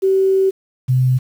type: tone pair in turn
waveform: sine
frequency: 384.1 / 128.18 Hz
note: G4 / C3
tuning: -35 / -35 cents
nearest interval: octave + perfect fifth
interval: 1900 cents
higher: first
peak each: -11 dBFS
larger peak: neither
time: 0.02-0.51 / 0.88-1.19 s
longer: first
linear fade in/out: 20 ms
effects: 7-bit